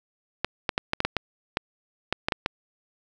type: clicks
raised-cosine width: 0.3 ms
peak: -7 dBFS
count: 12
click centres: 0.446 / 0.692 / 0.779 / 0.934 / 1.004 / 1.05 / 1.167 / 1.571 / 2.126 / 2.285 / 2.322 / 2.461 s
effects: none